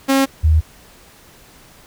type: tone pair in turn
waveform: sawtooth / sine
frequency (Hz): 270.7 / 78.6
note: C#4 / D#2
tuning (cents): -41 / +18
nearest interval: octave + major sixth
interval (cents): 2141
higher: first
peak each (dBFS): -8 / -9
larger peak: first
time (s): 0.08-0.26 / 0.43-0.61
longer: neither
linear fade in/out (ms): 20
effects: pink hiss -46 dBFS RMS until 1.86 s